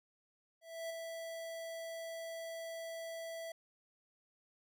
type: tone with ADSR envelope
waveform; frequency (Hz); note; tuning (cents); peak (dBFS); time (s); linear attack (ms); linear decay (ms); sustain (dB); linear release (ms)
square; 659.3; E5; 0; -39; 0.61-3.52; 290; 8; -4; 4
effects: none